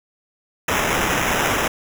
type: noise with sample-and-hold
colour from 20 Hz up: violet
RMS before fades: -20 dBFS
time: 0.68-1.68 s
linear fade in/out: 5 ms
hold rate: 4410 Hz
effects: none